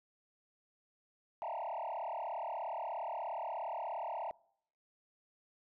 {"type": "tone with frequency modulation", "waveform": "sine", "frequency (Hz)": 786, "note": "G5", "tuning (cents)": 4, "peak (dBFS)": -35, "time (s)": [1.42, 4.31], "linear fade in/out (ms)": 0, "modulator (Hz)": 36.9, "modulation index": 4.3, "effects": ["noise-tail reverb RT60 0.7 s tail -25 dB re dry", "tanh soft clip ceiling -35 dBFS"]}